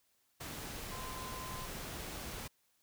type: tone in noise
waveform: sine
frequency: 1031 Hz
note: C6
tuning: 26 cents flat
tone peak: -46 dBFS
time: 0.91-1.66 s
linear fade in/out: 10 ms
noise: pink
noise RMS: -44 dBFS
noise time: 0.4-2.48 s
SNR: -5 dB
effects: white hiss -75 dBFS RMS until 2.82 s